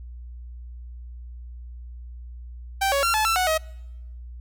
sawtooth tone with pitch steps, 780 / 558 / 1369 / 864 / 1339 / 737 / 634 Hz, G5 / C#5 / F6 / A5 / E6 / F#5 / D#5, -9 / +11 / -35 / -32 / +27 / -7 / +32 cents, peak -16 dBFS, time 2.81-3.58 s, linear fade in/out 10 ms, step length 110 ms, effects noise-tail reverb RT60 1.0 s tail -26 dB re dry + added 60 Hz sine -36 dBFS peak until 4.4 s

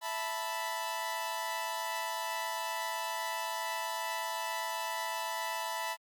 sawtooth chord, E suspended fourth, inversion none, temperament equal, 659.3 / 880 / 987.8 Hz, E5 / A5 / B5, 0 / 0 / 0 cents, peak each -38 / -35 / -33 dBFS, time 0.01-5.97 s, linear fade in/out 50 ms, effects Opus 48 kbps

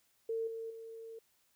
sine tone with level steps, 452.2 Hz, A4, 47 cents sharp, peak -33 / -39 / -45 dBFS, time 0.29-1.19 s, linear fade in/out 5 ms, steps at 0.47 / 0.7 s, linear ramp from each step 5 ms, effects white hiss -73 dBFS RMS until 1.55 s

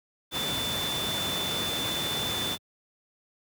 sine tone in noise, 3520 Hz, A7, in tune, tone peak -30 dBFS, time 0.31-2.58 s, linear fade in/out 50 ms, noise pink, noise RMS -32 dBFS, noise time 0.31-2.58 s, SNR -1 dB, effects high-pass 100 Hz 12 dB/octave

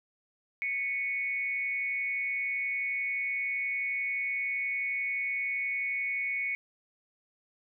sine tone with amplitude modulation, 2217 Hz, C#7, in tune, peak -26 dBFS, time 0.62-6.55 s, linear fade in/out 0 ms, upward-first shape sine, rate 231 Hz, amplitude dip 65%, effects none

